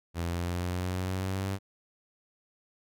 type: exponential sweep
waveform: sawtooth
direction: up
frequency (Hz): 84.5 to 98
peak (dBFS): -26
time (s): 0.14-1.59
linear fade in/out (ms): 50
effects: none